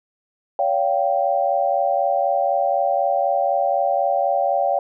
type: tone cluster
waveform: sine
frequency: 565 / 696 / 780 Hz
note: C#5 / F5 / G5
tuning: +33 / -6 / -9 cents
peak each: -21 dBFS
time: 0.59-4.79 s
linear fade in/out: 2 ms
effects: none